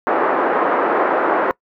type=band-pass noise; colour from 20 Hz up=pink; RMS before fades=-17 dBFS; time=0.07-1.51 s; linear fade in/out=0 ms; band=340 to 1500 Hz; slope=24 dB/octave; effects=noise-tail reverb RT60 0.1 s tail -22 dB re dry